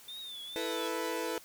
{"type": "tone with vibrato", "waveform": "triangle", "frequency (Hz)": 3563, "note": "A7", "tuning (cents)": 21, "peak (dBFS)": -40, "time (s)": [0.08, 0.88], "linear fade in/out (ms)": 5, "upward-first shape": "triangle", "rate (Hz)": 2.2, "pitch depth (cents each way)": 120}
{"type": "chord", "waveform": "sawtooth", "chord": "E suspended fourth", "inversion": "none", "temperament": "equal", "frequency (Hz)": [329.6, 440, 493.9], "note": ["E4", "A4", "B4"], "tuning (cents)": [0, 0, 0], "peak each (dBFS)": [-34, -34, -33], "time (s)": [0.56, 1.38], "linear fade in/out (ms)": 0}
{"effects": ["white hiss -55 dBFS RMS until 1.44 s"]}